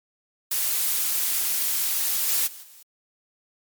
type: noise with level steps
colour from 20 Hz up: blue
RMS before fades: -24 / -22 / -41 / -48 dBFS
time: 0.51-2.83 s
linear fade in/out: 5 ms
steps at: 2.27 / 2.46 / 2.62 s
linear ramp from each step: 20 ms
effects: MP3 96 kbps